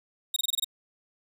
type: tone bursts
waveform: sawtooth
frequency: 3756 Hz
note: A#7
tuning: 12 cents sharp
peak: -21 dBFS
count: 7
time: 0.34-0.645 s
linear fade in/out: 5 ms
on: 23 ms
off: 24 ms
effects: 9-bit